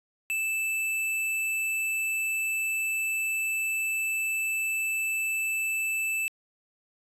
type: tone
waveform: square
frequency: 2637 Hz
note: E7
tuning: in tune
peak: -27 dBFS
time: 0.3-6.28 s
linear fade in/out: 0 ms
effects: resampled to 32000 Hz